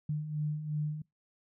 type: beating tone pair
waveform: sine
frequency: 148.7 / 151.5 Hz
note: D3 / D#3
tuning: +22 / -46 cents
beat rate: 2.8 Hz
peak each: -39 / -32 dBFS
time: 0.09-1.02 s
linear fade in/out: 5 ms
effects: noise-tail reverb RT60 0.2 s tail -25 dB re dry